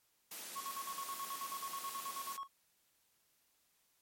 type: high-pass noise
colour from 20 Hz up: white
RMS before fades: -47 dBFS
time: 0.31-2.37 s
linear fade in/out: 5 ms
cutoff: 160 Hz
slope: 96 dB/octave
type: tone with tremolo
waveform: triangle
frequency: 1100 Hz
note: C#6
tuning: 14 cents flat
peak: -38 dBFS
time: 0.55-2.48 s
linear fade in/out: 20 ms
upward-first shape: square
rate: 9.3 Hz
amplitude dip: 75%
effects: white hiss -75 dBFS RMS until 4.01 s + MP3 64 kbps